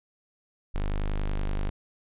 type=tone; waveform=square; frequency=25.23 Hz; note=G#0; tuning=49 cents flat; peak=-26 dBFS; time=0.74-1.7 s; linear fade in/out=10 ms; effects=resampled to 8000 Hz